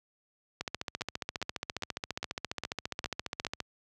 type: two click trains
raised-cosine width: 0.2 ms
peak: -16 / -17 dBFS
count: 45 / 7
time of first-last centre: 0.61-3.603 / 1.01-3.449 s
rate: 14.7 / 2.46 Hz
effects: high-pass 60 Hz 12 dB/octave